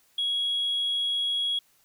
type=tone; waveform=sine; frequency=3322 Hz; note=G#7; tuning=in tune; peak=-23 dBFS; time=0.18-1.59 s; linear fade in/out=5 ms; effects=tanh soft clip ceiling -21 dBFS + white hiss -64 dBFS RMS until 1.84 s